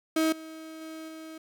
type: tone with level steps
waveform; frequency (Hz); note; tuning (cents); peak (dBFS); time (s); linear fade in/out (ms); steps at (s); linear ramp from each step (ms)
35% pulse; 318.6; D#4; +41; -21 / -39 / -37 / -39; 0.16-1.38; 5; 0.32 / 0.81 / 1.08; 5
effects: none